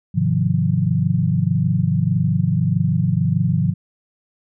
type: chord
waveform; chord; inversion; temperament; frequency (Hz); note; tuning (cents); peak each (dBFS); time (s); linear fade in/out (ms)
sine; F minor seventh; first; equal with one note detuned; 103.83 / 130.81 / 155.56 / 177.26; Ab2 / C3 / Eb3 / F3; 0 / 0 / 0 / +26; -22 / -21 / -20 / -20; 0.14-3.74; 20
effects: none